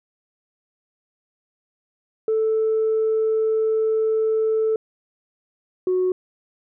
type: tone pair in turn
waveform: sine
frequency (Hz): 440 / 367.9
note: A4 / F#4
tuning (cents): 0 / -10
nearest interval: minor third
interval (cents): 310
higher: first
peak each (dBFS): -16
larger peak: neither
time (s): 2.28-4.76 / 5.87-6.12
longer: first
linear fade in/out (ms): 2
effects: tanh soft clip ceiling -14 dBFS